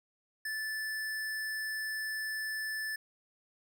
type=tone; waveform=square; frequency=1750 Hz; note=A6; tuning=10 cents flat; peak=-35 dBFS; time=0.45-2.96 s; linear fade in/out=5 ms; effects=none